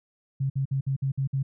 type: tone bursts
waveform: sine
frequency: 135.6 Hz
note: C#3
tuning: 38 cents flat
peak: -23 dBFS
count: 7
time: 0.4-1.43 s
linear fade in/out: 10 ms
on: 100 ms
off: 55 ms
effects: none